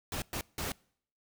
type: noise bursts at uneven times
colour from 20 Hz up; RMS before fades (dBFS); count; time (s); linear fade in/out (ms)
pink; -36; 3; 0.12-0.22 / 0.33-0.41 / 0.58-0.72; 2
effects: noise-tail reverb RT60 0.6 s tail -25 dB re dry